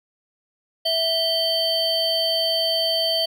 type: tone cluster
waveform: triangle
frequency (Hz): 654 / 3127 / 4550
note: E5 / G7 / C#8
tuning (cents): -14 / -5 / +44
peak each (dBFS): -22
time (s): 0.85-3.26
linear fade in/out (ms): 10
effects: none